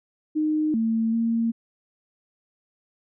sine tone with pitch steps, 307.6 / 225.2 / 229.3 Hz, D#4 / A3 / A#3, -20 / +40 / -28 cents, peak -20 dBFS, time 0.35-1.52 s, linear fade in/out 20 ms, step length 390 ms, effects none

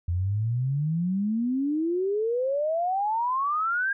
sine exponential sweep, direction up, 84 to 1633 Hz, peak -23 dBFS, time 0.08-3.93 s, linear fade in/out 5 ms, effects none

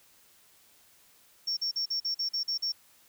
sine tone bursts, 5480 Hz, F8, 34 cents flat, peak -26 dBFS, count 9, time 1.47-2.722 s, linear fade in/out 10 ms, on 100 ms, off 44 ms, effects tanh soft clip ceiling -25 dBFS + white hiss -61 dBFS RMS until 3.08 s

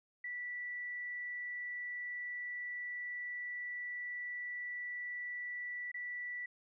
sine tone with dropouts, 1961 Hz, B6, 13 cents flat, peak -39 dBFS, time 0.24-6.46 s, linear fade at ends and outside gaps 5 ms, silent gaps 5.917-5.942 s, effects none

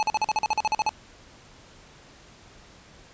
square tone bursts, 860 Hz, A5, 40 cents flat, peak -21 dBFS, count 13, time 0-0.892 s, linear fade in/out 0 ms, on 28 ms, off 44 ms, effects pink hiss -51 dBFS RMS until 3.13 s + resampled to 16000 Hz

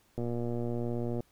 click train, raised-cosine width 2 ms, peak -22 dBFS, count 123, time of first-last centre 0.18-1.205 s, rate 119 Hz, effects pink hiss -67 dBFS RMS until 1.31 s

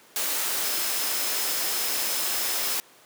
sine tone in noise, 5170 Hz, E8, 34 cents flat, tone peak -36 dBFS, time 0.64-2.75 s, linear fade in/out 0 ms, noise white, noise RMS -27 dBFS, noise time 0.16-2.8 s, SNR -12 dB, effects pink hiss -53 dBFS RMS until 3.05 s + high-pass 300 Hz 12 dB/octave

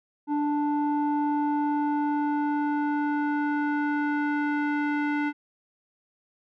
square tone with low-pass filter sweep, 293.7 Hz, D4, in tune, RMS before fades -26 dBFS, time 0.27-5.33 s, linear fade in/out 50 ms, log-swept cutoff 770 to 1900 Hz, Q 2.3, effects none

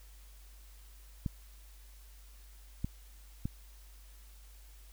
clicks, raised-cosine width 5 ms, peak -21 dBFS, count 3, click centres 1.262 / 2.845 / 3.455 s, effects added 50 Hz sine -52 dBFS peak until 4.92 s + white hiss -62 dBFS RMS until 4.92 s

